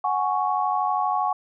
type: chord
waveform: sine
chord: F# suspended second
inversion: none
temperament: just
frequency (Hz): 740 / 832.5 / 1110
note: F#5 / G#5 / C#6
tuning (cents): 0 / +4 / +2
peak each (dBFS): -25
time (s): 0.04-1.33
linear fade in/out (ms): 5
effects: none